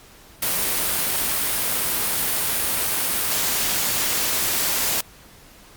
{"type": "noise", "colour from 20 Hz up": "white", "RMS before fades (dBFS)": -22, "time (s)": [0.42, 5.01], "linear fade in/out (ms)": 5, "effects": ["pink hiss -48 dBFS RMS until 5.76 s", "Opus 48 kbps"]}